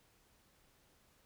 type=silence; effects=pink hiss -70 dBFS RMS until 1.25 s